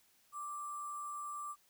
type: tone with sample-and-hold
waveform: sine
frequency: 1174.7 Hz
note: D6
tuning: in tune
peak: -40 dBFS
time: 0.32-1.56 s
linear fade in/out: 50 ms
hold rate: 8820 Hz
effects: white hiss -70 dBFS RMS until 1.69 s